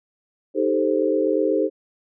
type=chord; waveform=sine; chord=A half-diminished seventh; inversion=second; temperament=equal; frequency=311.1 / 392 / 440 / 523.3 Hz; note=Eb4 / G4 / A4 / C5; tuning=0 / 0 / 0 / 0 cents; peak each=-23 dBFS; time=0.54-1.7 s; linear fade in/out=50 ms; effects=none